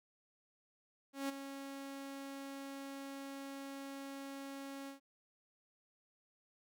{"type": "tone with ADSR envelope", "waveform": "sawtooth", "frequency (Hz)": 275, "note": "C#4", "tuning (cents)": -14, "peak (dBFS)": -31, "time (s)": [1.13, 5], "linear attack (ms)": 160, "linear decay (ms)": 15, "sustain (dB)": -10, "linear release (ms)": 120, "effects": []}